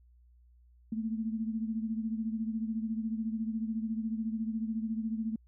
sine beating tone pair, 220 / 234 Hz, A3 / A#3, 0 / +7 cents, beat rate 14 Hz, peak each -32 / -38 dBFS, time 0.92-5.36 s, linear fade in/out 5 ms, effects added 60 Hz sine -58 dBFS peak until 5.47 s

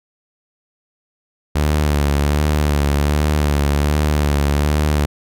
sawtooth tone with vibrato, 73.42 Hz, D2, in tune, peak -10 dBFS, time 1.55-5.06 s, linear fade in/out 10 ms, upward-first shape sine, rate 1.3 Hz, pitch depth 46 cents each way, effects none

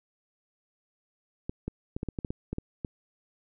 clicks, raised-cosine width 3 ms, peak -19 dBFS, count 11, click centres 1.495 / 1.68 / 1.965 / 2.031 / 2.087 / 2.188 / 2.248 / 2.305 / 2.53 / 2.584 / 2.848 s, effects none

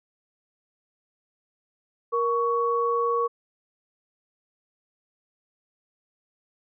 sine tone pair together, 470 / 1117.9 Hz, A#4 / C#6, +14 / +14 cents, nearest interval octave + minor third, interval 1500 cents, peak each -24 dBFS, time 2.12-3.28 s, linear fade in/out 20 ms, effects none

